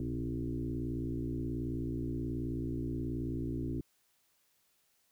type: tone with frequency modulation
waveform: sine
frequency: 198.3 Hz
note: G3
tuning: 20 cents sharp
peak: -33 dBFS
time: 0-3.81 s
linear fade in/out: 2 ms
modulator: 58.7 Hz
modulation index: 2.6
effects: white hiss -73 dBFS RMS until 5.11 s